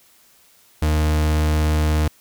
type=tone; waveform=40% pulse; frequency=76.8 Hz; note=D#2; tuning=22 cents flat; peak=-15 dBFS; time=0.82-2.08 s; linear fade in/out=5 ms; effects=white hiss -54 dBFS RMS until 2.2 s